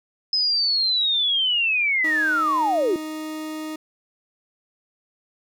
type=linear sweep; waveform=sine; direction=down; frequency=5110 to 311.1 Hz; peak=-18 dBFS; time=0.33-2.96 s; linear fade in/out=2 ms
type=tone; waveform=40% pulse; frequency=311.1 Hz; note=D#4; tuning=in tune; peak=-28 dBFS; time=2.04-3.76 s; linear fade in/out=5 ms
effects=none